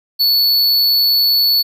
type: tone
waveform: square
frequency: 4435 Hz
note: C#8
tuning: in tune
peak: -11 dBFS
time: 0.19-1.63 s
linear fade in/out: 20 ms
effects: none